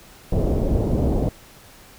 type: low-pass noise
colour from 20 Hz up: pink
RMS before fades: -20 dBFS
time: 0.32-1.29 s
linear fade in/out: 5 ms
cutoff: 590 Hz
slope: 24 dB/octave
effects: pink hiss -47 dBFS RMS until 1.98 s